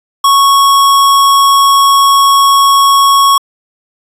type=tone; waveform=square; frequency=1106 Hz; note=C#6; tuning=4 cents flat; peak=-5 dBFS; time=0.24-3.38 s; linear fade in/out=5 ms; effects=resampled to 32000 Hz